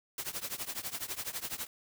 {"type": "noise with tremolo", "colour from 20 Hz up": "white", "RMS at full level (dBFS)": -35, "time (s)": [0.18, 1.67], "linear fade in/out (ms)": 2, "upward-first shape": "triangle", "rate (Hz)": 12, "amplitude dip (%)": 95, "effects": []}